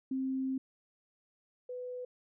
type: tone pair in turn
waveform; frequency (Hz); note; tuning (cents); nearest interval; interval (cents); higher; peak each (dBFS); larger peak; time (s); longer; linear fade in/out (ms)
sine; 263.9 / 498.2; C4 / B4; +15 / +15; major seventh; 1100; second; -31 / -38; first; 0.11-0.58 / 1.69-2.05; first; 5
effects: none